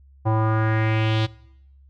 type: tone with low-pass filter sweep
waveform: square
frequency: 110 Hz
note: A2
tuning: in tune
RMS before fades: -20 dBFS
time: 0.25-1.27 s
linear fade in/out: 20 ms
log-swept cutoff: 870 to 3900 Hz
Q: 2.9
effects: noise-tail reverb RT60 0.8 s tail -22 dB re dry + added 68 Hz sine -48 dBFS peak until 1.89 s